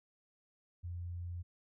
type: tone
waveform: sine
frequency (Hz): 87.31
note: F2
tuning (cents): 0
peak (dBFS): -39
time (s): 0.83-1.43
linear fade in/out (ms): 20
effects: none